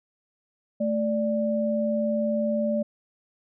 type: tone pair together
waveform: sine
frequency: 220 / 587.3 Hz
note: A3 / D5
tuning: 0 / 0 cents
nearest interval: octave + perfect fourth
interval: 1700 cents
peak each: -25 / -25 dBFS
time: 0.8-2.83 s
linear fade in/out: 10 ms
effects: none